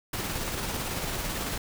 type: noise with tremolo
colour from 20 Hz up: pink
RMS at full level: -31 dBFS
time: 0.13-1.58 s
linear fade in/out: 5 ms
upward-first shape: square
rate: 18 Hz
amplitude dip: 25%
effects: none